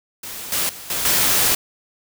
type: noise with level steps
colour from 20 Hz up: white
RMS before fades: -32 / -21 / -36 / -23 / -17 dBFS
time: 0.23-1.55 s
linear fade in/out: 5 ms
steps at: 0.52 / 0.69 / 0.9 / 1.05 s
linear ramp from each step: 2 ms
effects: none